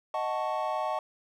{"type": "chord", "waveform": "triangle", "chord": "D# half-diminished seventh", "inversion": "none", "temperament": "equal", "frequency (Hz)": [622.3, 740, 880, 1108.7], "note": ["D#5", "F#5", "A5", "C#6"], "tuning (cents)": [0, 0, 0, 0], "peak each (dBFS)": [-31, -32, -32, -33], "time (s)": [0.14, 0.99], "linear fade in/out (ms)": 2, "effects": []}